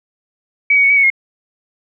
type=tone with pitch steps; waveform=sine; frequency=2275 / 2250 / 2220 / 2277 / 2218 / 2149 Hz; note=C#7 / C#7 / C#7 / C#7 / C#7 / C7; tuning=+44 / +25 / +2 / +46 / 0 / +46 cents; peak=-8 dBFS; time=0.7-1.102 s; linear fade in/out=5 ms; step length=67 ms; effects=none